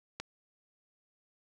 click, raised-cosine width 0.2 ms, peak -20 dBFS, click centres 0.2 s, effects none

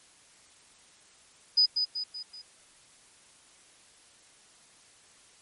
sine tone with echo, 4978 Hz, D#8, in tune, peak -18 dBFS, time 1.57-1.66 s, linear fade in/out 10 ms, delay 190 ms, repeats 4, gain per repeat -6 dB, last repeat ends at 2.42 s, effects white hiss -58 dBFS RMS until 5.41 s + MP3 48 kbps

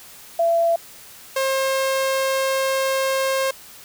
sine / sawtooth tone pair in turn, 673 / 534.2 Hz, E5 / C5, +36 / +36 cents, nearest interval major third, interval 400 cents, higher first, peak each -15 dBFS, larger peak neither, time 0.39-0.76 / 1.36-3.51 s, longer second, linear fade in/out 5 ms, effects white hiss -43 dBFS RMS until 3.84 s

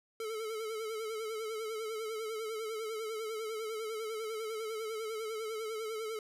square tone with vibrato, 440 Hz, A4, in tune, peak -37 dBFS, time 0.2-6.19 s, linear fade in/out 2 ms, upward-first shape sine, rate 10 Hz, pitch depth 58 cents each way, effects resampled to 32000 Hz

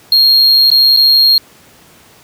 triangle tone with dropouts, 4247 Hz, C8, 25 cents sharp, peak -4 dBFS, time 0.12-1.38 s, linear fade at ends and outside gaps 2 ms, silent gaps 0.703-0.715 / 0.965-0.971 s, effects pink hiss -43 dBFS RMS until 2.23 s + high-pass 100 Hz 12 dB/octave

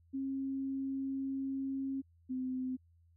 sine tone pair in turn, 270 / 257.1 Hz, C#4 / C4, -45 / -30 cents, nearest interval minor second, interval 85 cents, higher first, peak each -34 / -34 dBFS, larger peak neither, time 0.13-2.02 / 2.29-2.77 s, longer first, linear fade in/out 20 ms, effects added 84 Hz sine -63 dBFS peak until 3.16 s

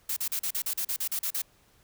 blue noise bursts, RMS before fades -30 dBFS, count 12, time 0.09-1.419 s, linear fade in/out 5 ms, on 75 ms, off 39 ms, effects pink hiss -63 dBFS RMS until 1.83 s

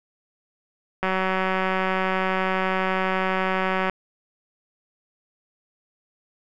click train, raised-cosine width 0.5 ms, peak -9 dBFS, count 540, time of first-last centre 1.03-3.897 s, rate 188 Hz, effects none

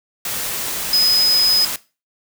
sine tone in noise, 5040 Hz, D#8, 21 cents sharp, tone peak -12 dBFS, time 0.93-1.65 s, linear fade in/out 2 ms, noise white, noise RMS -24 dBFS, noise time 0.25-1.76 s, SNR +9 dB, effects noise-tail reverb RT60 0.3 s tail -18 dB re dry

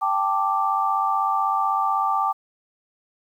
sine chord, G suspended second, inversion none, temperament equal, 784 / 880 / 1174.7 Hz, G5 / A5 / D6, 0 / 0 / 0 cents, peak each -24 / -25 / -22 dBFS, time 0.01-2.33 s, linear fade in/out 20 ms, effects 9-bit

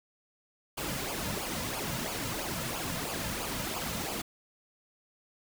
pink noise with flanger, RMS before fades -35 dBFS, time 0.77-4.22 s, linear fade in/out 10 ms, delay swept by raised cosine 0.51 to 2.71 ms, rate 3 Hz, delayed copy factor -0.65, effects none

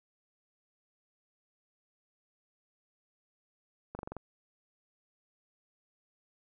slowing click train, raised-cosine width 1 ms, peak -26 dBFS, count 6, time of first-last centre 3.95-4.167 s, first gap 40 ms, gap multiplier 1.04, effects none

